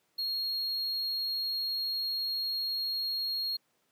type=tone; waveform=triangle; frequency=4278 Hz; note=C8; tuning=38 cents sharp; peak=-29 dBFS; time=0.18-3.57 s; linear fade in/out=10 ms; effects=pink hiss -73 dBFS RMS until 3.91 s + high-pass 200 Hz 12 dB/octave